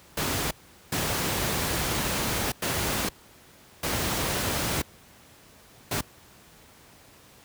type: noise bursts at uneven times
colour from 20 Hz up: pink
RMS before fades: -27 dBFS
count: 5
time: 0.17-0.51 / 0.92-2.52 / 2.62-3.09 / 3.83-4.82 / 5.91-6.01 s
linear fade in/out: 5 ms
effects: pink hiss -53 dBFS RMS until 7.44 s + high-pass 60 Hz 12 dB/octave